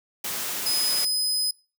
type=high-pass noise; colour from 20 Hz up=white; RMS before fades=-30 dBFS; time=0.24-1.05 s; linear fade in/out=5 ms; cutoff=120 Hz; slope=12 dB/octave
type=tone; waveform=sawtooth; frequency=5030 Hz; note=D#8; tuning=18 cents sharp; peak=-20 dBFS; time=0.66-1.51 s; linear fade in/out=5 ms
effects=noise-tail reverb RT60 0.3 s tail -20 dB re dry